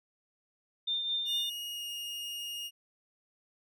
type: tone with tremolo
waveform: sine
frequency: 3607 Hz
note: A7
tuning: 42 cents sharp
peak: -28 dBFS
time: 0.87-1.5 s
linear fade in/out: 10 ms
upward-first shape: triangle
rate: 4.6 Hz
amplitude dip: 45%
type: tone with pitch glide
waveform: 40% pulse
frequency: 2872 to 2851 Hz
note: F7 to F7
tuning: +48 to +35 cents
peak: -36 dBFS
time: 1.25-2.71 s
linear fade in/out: 50 ms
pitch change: -13 cents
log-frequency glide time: 1.72-1.86 s
effects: none